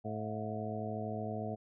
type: harmonic tone with a mistuned harmonic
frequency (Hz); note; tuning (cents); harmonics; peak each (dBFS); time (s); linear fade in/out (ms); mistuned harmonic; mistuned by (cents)
108.7; A2; -21; 1 / 2 / 3 / 4 / 5 / 6 / 7; -41 / -41 / -48 / -44 / -48 / -43 / -44; 0.04-1.56; 20; 7; -83
effects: none